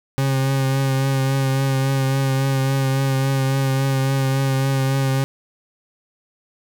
40% pulse tone with vibrato, 134.8 Hz, C#3, 48 cents flat, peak -16 dBFS, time 0.18-5.24 s, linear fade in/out 0 ms, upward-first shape triangle, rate 3.6 Hz, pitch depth 25 cents each way, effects none

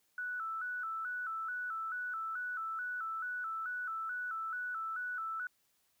sine tone with vibrato, 1396.9 Hz, F6, in tune, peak -36 dBFS, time 0.18-5.47 s, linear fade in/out 2 ms, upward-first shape square, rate 2.3 Hz, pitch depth 98 cents each way, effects white hiss -75 dBFS RMS until 6 s

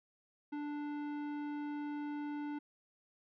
sine tone with tanh clipping, 293.7 Hz, D4, in tune, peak -40 dBFS, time 0.52-2.59 s, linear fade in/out 10 ms, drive 15 dB, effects none

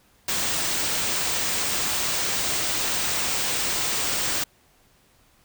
white band-stop noise, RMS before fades -25 dBFS, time 0.28-4.44 s, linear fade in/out 5 ms, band 9400 to 15000 Hz, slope 96 dB/octave, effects pink hiss -60 dBFS RMS until 5.44 s

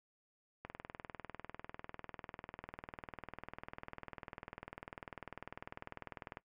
click train, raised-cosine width 0.5 ms, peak -29 dBFS, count 116, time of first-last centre 0.65-6.371 s, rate 20.1 Hz, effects noise-tail reverb RT60 0.1 s tail -18 dB re dry

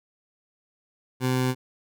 20% pulse tone, 128.1 Hz, C3, 36 cents flat, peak -17 dBFS, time 1.2-1.55 s, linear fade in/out 50 ms, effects none

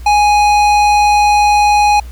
sine tone with tanh clipping, 830.6 Hz, G#5, in tune, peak -9 dBFS, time 0.06-2 s, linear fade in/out 5 ms, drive 16 dB, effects added 60 Hz sine -26 dBFS peak until 2.11 s + pink hiss -43 dBFS RMS until 2.11 s

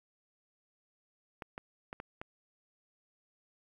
clicks, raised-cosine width 0.5 ms, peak -26 dBFS, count 5, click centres 1.422 / 1.579 / 1.929 / 2.001 / 2.215 s, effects 10-bit

